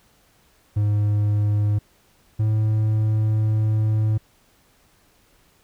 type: tone pair in turn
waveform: triangle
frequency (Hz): 104.1 / 108.27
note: G#2 / A2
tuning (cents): +5 / -27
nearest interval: minor second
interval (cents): 68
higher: second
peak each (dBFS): -15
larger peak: neither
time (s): 0.76-1.79 / 2.39-4.18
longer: second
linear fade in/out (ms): 10
effects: pink hiss -59 dBFS RMS until 5.63 s